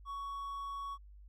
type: tone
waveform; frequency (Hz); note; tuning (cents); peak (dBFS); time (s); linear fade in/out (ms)
triangle; 1117; C#6; +13; -37; 0.05-0.98; 50
effects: added 50 Hz sine -52 dBFS peak until 1.28 s